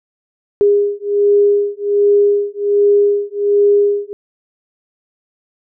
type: beating tone pair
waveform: sine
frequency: 407.3 / 408.6 Hz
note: G#4 / G#4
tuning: -34 / -28 cents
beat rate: 1.3 Hz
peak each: -13 dBFS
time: 0.61-4.13 s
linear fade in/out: 0 ms
effects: none